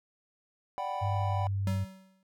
triangle chord, G major seventh, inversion second, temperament equal, 587.3 / 740 / 784 / 987.8 Hz, D5 / F#5 / G5 / B5, 0 / 0 / 0 / 0 cents, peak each -38 / -35 / -35 / -35 dBFS, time 0.78-1.47 s, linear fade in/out 0 ms
sine tone with pitch glide, 100 to 98.28 Hz, G2 to G2, +35 to +5 cents, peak -28 dBFS, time 1.01-1.85 s, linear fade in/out 20 ms, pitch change -30 cents, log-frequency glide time 1.12-1.39 s
square tone with exponential decay, 190 Hz, F#3, 46 cents sharp, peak -30 dBFS, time 1.67-2.23 s, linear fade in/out 2 ms, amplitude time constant 120 ms
effects none

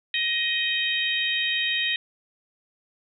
harmonic tone, 626 Hz, D#5, 10 cents sharp, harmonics 3 / 4 / 5 / 6, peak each -28 / -28 / -28 / -28 dBFS, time 0.14-1.96 s, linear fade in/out 2 ms, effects none

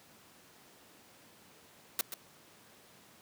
white noise with echo, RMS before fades -30 dBFS, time 1.99-2.01 s, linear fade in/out 2 ms, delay 130 ms, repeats 1, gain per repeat -10 dB, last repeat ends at 2.14 s, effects pink hiss -59 dBFS RMS until 3.21 s + high-pass 150 Hz 12 dB/octave

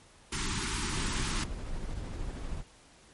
pink band-stop noise, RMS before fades -33 dBFS, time 0.32-1.44 s, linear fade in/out 5 ms, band 400 to 860 Hz, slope 96 dB/octave
brown noise with tremolo, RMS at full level -35 dBFS, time 0.89-2.64 s, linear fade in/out 50 ms, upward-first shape sine, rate 13 Hz, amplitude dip 30%
effects pink hiss -58 dBFS RMS until 3.13 s + MP3 48 kbps

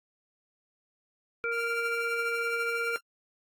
harmonic tone, 466.2 Hz, A#4, in tune, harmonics 1 / 3 / 5, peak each -33 / -31 / -34 dBFS, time 1.44-2.96 s, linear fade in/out 0 ms
sawtooth tone with tremolo, 1384 Hz, F6, 16 cents flat, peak -32 dBFS, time 1.51-3.01 s, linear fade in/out 50 ms, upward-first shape triangle, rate 12 Hz, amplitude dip 60%
effects AAC 64 kbps

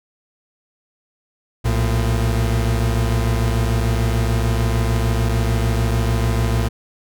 40% pulse tone pair together, 60 / 113.26 Hz, B1 / A#2, -49 / -49 cents, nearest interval major seventh, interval 1100 cents, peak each -18 dBFS, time 1.64-6.69 s, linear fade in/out 20 ms, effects none

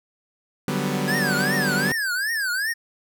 sawtooth chord, G major seventh, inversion second, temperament equal, 146.83 / 185 / 196 / 246.9 Hz, D3 / F#3 / G3 / B3, 0 / 0 / 0 / 0 cents, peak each -24 dBFS, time 0.68-1.92 s, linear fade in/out 2 ms
square tone with vibrato, 1630 Hz, G#6, 33 cents flat, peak -23 dBFS, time 1.07-2.74 s, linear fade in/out 20 ms, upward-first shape triangle, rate 2.6 Hz, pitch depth 250 cents each way
effects none

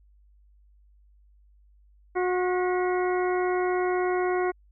harmonic tone with a mistuned harmonic, 363.2 Hz, F#4, 32 cents flat, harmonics 1 / 2 / 3 / 4 / 5 / 6, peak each -24 / -30 / -34 / -36 / -38 / -40 dBFS, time 2.15-4.52 s, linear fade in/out 20 ms, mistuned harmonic 5, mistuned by +90 cents, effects added 50 Hz sine -55 dBFS peak until 4.71 s

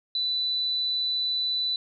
sine tone, 3983 Hz, B7, 14 cents sharp, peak -24 dBFS, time 0.15-1.76 s, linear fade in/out 2 ms, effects none

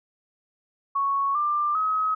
sine tone with pitch steps, 1108.7 / 1188.3 / 1273.6 Hz, C#6 / D6 / D#6, 0 / +20 / +40 cents, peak -21 dBFS, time 0.95-2.15 s, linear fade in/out 10 ms, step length 400 ms, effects none

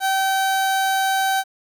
30% pulse tone, 771 Hz, G5, 29 cents flat, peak -15 dBFS, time 0-1.44 s, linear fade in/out 50 ms, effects 9-bit

